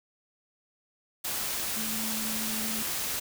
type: tone in noise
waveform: sine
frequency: 220 Hz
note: A3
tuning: in tune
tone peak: -36 dBFS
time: 1.76-2.83 s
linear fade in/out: 10 ms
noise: white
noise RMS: -32 dBFS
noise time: 1.24-3.2 s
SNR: -7 dB
effects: none